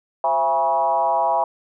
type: tone with frequency modulation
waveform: sine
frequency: 820 Hz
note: G#5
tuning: 22 cents flat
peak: -16 dBFS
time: 0.24-1.44 s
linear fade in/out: 2 ms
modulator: 148 Hz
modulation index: 1.4
effects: none